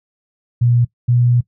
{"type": "tone pair in turn", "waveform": "sine", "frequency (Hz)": [120.4, 121.66], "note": ["B2", "B2"], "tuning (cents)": [-44, -26], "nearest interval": "unison", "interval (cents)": 18, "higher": "second", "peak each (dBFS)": -10, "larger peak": "neither", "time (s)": [[0.61, 0.85], [1.08, 1.41]], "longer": "second", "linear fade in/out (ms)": 10, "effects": ["noise-tail reverb RT60 0.1 s tail -19 dB re dry"]}